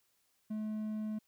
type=tone with hard clipping; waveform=triangle; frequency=215 Hz; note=A3; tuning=40 cents flat; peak=-36 dBFS; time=0.5-1.19 s; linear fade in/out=10 ms; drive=6 dB; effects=white hiss -75 dBFS RMS until 1.27 s